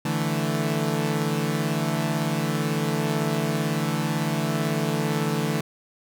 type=chord; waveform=sawtooth; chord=D suspended second; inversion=none; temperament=equal; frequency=146.83 / 164.81 / 220 Hz; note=D3 / E3 / A3; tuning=0 / 0 / 0 cents; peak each=-23 / -23 / -24 dBFS; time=0.05-5.61 s; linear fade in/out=5 ms; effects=none